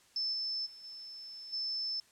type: tone with level steps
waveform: sine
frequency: 5274 Hz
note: E8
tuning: in tune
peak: -31 / -33 / -49 / -44 / -33 dBFS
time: 0.16-2 s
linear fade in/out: 2 ms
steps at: 0.32 / 0.65 / 0.83 / 1.52 s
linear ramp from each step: 20 ms
effects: white hiss -64 dBFS RMS until 2.11 s + low-pass 9000 Hz 12 dB/octave